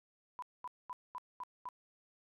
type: tone bursts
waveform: sine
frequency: 995 Hz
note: B5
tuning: 13 cents sharp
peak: -40 dBFS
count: 6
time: 0.39-1.688 s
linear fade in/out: 0 ms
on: 33 ms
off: 220 ms
effects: none